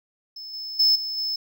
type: tone with level steps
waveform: triangle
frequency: 5240 Hz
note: E8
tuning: 11 cents flat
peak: -34 / -30 / -14 / -26 / -23 dBFS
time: 0.36-1.36 s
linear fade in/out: 5 ms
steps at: 0.53 / 0.79 / 0.95 / 1.17 s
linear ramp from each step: 10 ms
effects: none